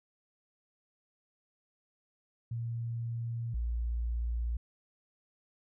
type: tone pair in turn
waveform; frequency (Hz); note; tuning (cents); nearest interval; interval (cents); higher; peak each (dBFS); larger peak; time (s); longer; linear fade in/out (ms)
sine; 116.54 / 58.27; A#2 / A#1; 0 / 0; octave; 1200; first; -33 / -30; second; 2.51-3.54 / 3.54-4.57; neither; 5
effects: none